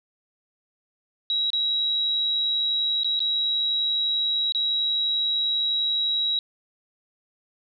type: tone with dropouts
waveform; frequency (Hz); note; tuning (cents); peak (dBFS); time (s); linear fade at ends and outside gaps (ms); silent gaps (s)
sine; 3863; B7; -39; -21; 1.3-6.39; 1; 1.503-1.532 / 3.034-3.045 / 3.193-3.203 / 4.522-4.548
effects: none